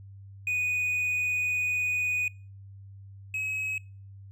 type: tone pair in turn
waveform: triangle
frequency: 2479 / 2555 Hz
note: D#7 / D#7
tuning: -7 / +45 cents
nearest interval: minor second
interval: 52 cents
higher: second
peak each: -24 / -27 dBFS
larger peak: first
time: 0.47-2.28 / 3.34-3.78 s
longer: first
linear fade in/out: 2 ms
effects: noise-tail reverb RT60 0.4 s tail -26 dB re dry + added 98 Hz sine -44 dBFS peak until 4.31 s